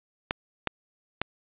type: clicks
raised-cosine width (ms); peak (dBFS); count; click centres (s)
0.3; -9; 3; 0.309 / 0.673 / 1.216
effects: resampled to 8000 Hz + 8-bit